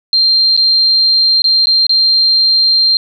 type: tone with dropouts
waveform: sine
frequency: 4174 Hz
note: C8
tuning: 5 cents flat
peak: -7 dBFS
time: 0.13-2.97 s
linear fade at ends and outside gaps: 1 ms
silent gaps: 0.566-0.575 / 1.42-1.442 / 1.657-1.67 / 1.867-1.894 s
effects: none